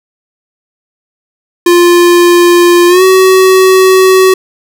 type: tone with pitch glide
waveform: square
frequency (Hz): 349.2 to 376.4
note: F4 to F#4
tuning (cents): 0 to +30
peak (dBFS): -3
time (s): 1.66-4.34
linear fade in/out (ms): 5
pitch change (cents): +130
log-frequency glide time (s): 2.88-3.03
effects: none